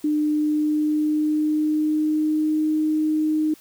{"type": "tone with pitch glide", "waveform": "sine", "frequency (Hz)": [301.2, 309.1], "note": ["D4", "D#4"], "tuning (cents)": [44, -11], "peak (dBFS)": -18, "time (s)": [0.04, 3.54], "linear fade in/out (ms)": 5, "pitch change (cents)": 45, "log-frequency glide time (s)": [0.15, 2.69], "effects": ["white hiss -51 dBFS RMS until 3.6 s"]}